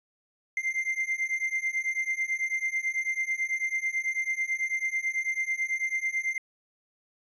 triangle beating tone pair, 2087 / 2096.1 Hz, C7 / C7, -5 / +3 cents, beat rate 9.1 Hz, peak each -29 / -28 dBFS, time 0.57-6.38 s, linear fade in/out 2 ms, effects resampled to 22050 Hz

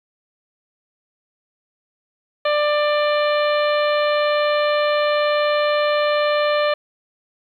harmonic tone, 593 Hz, D5, 17 cents sharp, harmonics 1 / 2 / 3 / 4 / 5 / 6 / 7, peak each -17 / -23 / -27 / -29 / -31 / -33 / -34 dBFS, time 2.45-6.74 s, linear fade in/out 5 ms, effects 9-bit

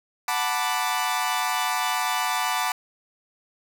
sawtooth chord, B minor seventh, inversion second, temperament equal, 740 / 880 / 987.8 / 1174.7 Hz, F#5 / A5 / B5 / D6, 0 / 0 / 0 / 0 cents, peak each -25 dBFS, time 0.28-2.72 s, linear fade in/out 2 ms, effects none

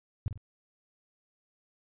sine tone with echo, 102.8 Hz, G#2, 17 cents flat, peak -25 dBFS, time 0.26-0.28 s, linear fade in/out 0 ms, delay 48 ms, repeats 2, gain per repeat -8 dB, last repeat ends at 0.376 s, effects resampled to 8000 Hz

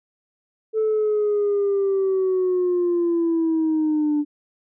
sine linear sweep, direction down, 440 to 292.8 Hz, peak -16 dBFS, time 0.73-4.25 s, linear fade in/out 50 ms, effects tanh soft clip ceiling -15 dBFS

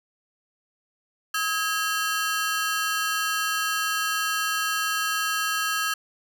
sawtooth ring-modulated tone, 1459 Hz, F#6, 25 cents flat, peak -17 dBFS, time 1.34-5.94 s, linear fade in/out 5 ms, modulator 181 Hz, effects none

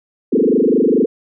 sine tone with frequency modulation, 349.2 Hz, F4, in tune, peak -10 dBFS, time 0.32-1.06 s, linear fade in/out 10 ms, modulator 24.6 Hz, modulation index 5, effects none

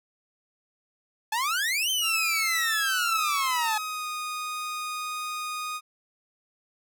sawtooth exponential two-way sweep, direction up then down, 845 to 3136 to 845 Hz, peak -21 dBFS, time 1.32-3.78 s, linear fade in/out 5 ms, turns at 1.9 s
sawtooth tone with pitch glide, 1318.5 to 1237.3 Hz, E6 to D#6, 0 to -10 cents, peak -27 dBFS, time 2.01-5.81 s, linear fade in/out 50 ms, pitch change -110 cents, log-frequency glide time 3.27-4.07 s
effects none

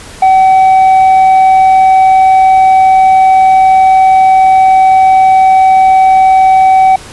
sine tone with tanh clipping, 760 Hz, F#5, 46 cents sharp, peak -3 dBFS, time 0.22-6.96 s, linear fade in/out 5 ms, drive 3 dB, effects pink hiss -30 dBFS RMS until 7.12 s + resampled to 24000 Hz

